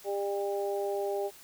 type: harmonic tone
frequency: 200 Hz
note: G3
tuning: 35 cents sharp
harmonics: 2 / 3 / 4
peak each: -31 / -35 / -37 dBFS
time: 0.04-1.31 s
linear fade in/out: 50 ms
effects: white hiss -53 dBFS RMS until 1.43 s